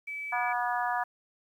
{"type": "tone", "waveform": "sine", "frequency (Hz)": 2300, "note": "D7", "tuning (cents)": -37, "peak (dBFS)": -34, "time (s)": [0.07, 0.53], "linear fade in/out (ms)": 10}
{"type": "harmonic tone", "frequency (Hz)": 242.8, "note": "B3", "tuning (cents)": -29, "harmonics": [3, 4, 5, 6, 7], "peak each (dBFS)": [-31, -32, -36, -38, -35], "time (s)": [0.32, 1.04], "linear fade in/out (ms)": 10}
{"effects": ["10-bit"]}